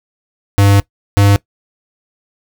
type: tone pair in turn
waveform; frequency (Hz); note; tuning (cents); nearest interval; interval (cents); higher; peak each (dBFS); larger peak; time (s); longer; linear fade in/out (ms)
square; 100 / 100.54; G2 / G2; +35 / +44; unison; 9; second; -7; neither; 0.58-0.8 / 1.17-1.36; first; 0
effects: noise-tail reverb RT60 0.1 s tail -20 dB re dry